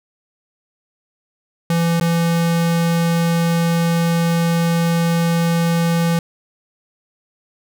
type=tone with dropouts; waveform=square; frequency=168.2 Hz; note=E3; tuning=35 cents sharp; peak=-15 dBFS; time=1.7-6.19 s; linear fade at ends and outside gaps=2 ms; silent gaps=1.999-2.01 s; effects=none